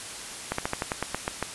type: slowing click train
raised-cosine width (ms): 0.5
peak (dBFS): -11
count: 10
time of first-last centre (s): 0.52-1.426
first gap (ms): 64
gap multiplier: 1.11
effects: white hiss -38 dBFS RMS until 1.54 s + resampled to 24000 Hz